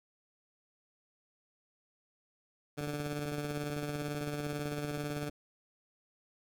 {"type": "tone with tremolo", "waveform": "15% pulse", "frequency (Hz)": 146.83, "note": "D3", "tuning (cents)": 0, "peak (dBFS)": -27, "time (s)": [2.77, 5.3], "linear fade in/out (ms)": 20, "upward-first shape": "triangle", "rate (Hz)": 18, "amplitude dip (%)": 45}
{"type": "click train", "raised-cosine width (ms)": 2, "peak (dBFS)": -31, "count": 40, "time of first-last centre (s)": [2.81, 5.294], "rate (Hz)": 15.7}
{"effects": []}